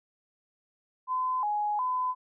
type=tone with pitch steps; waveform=sine; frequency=1020 / 835 / 1011 Hz; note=C6 / G#5 / B5; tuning=-44 / +9 / +40 cents; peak=-26 dBFS; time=1.07-2.15 s; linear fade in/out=50 ms; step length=360 ms; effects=none